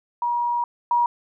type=tone pair in turn; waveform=sine; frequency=956 / 956 Hz; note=A#5 / A#5; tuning=+43 / +43 cents; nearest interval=unison; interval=0 cents; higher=neither; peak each=-20 / -16 dBFS; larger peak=second; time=0.22-0.64 / 0.91-1.06 s; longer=first; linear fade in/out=2 ms; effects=none